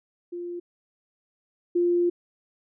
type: tone pair in turn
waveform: sine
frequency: 349.2 / 349.2 Hz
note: F4 / F4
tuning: 0 / 0 cents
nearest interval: unison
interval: 0 cents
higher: neither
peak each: -31 / -19 dBFS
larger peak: second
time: 0.32-0.6 / 1.75-2.1 s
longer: second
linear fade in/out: 10 ms
effects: none